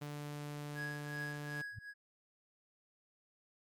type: tone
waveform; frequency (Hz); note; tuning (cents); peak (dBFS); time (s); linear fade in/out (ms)
sawtooth; 146.83; D3; 0; -38; 0.01-1.62; 10
type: tone with tremolo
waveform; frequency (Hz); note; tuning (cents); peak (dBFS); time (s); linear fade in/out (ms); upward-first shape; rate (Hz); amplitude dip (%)
triangle; 1661.2; G#6; 0; -37; 0.74-1.94; 50; triangle; 2.6; 90
type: tone with exponential growth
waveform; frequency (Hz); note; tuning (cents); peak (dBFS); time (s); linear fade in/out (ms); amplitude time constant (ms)
sine; 107.4; A2; -41; -40; 1.71-1.79; 5; 16
effects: MP3 96 kbps